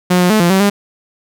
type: tone with pitch steps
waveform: sawtooth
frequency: 180 / 178.8 / 216 / 172.7 / 191.2 / 202.3 Hz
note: F#3 / F3 / A3 / F3 / G3 / G#3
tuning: -47 / +41 / -32 / -19 / -43 / -45 cents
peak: -5 dBFS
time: 0.1-0.7 s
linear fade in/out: 10 ms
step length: 100 ms
effects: none